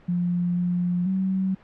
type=tone with pitch steps; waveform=sine; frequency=175.9 / 177.1 / 189.7 Hz; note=F3 / F3 / F#3; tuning=+13 / +24 / +43 cents; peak=-21 dBFS; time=0.08-1.55 s; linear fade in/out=10 ms; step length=490 ms; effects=pink hiss -53 dBFS RMS until 1.63 s + low-pass 2000 Hz 12 dB/octave